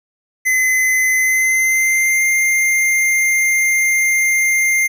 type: tone with pitch glide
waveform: square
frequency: 2038 to 2105 Hz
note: C7 to C7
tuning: -46 to +10 cents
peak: -13 dBFS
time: 0.45-4.88 s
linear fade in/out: 20 ms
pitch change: +56 cents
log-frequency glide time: 1.16-2.23 s
effects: none